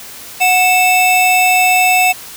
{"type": "tone pair together", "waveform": "square", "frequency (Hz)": [735.3, 2637], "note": ["F#5", "E7"], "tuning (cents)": [-11, 0], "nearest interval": "octave + minor seventh", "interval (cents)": 2211, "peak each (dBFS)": -12, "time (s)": [0.4, 2.13], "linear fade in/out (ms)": 20, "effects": ["white hiss -32 dBFS RMS until 2.36 s"]}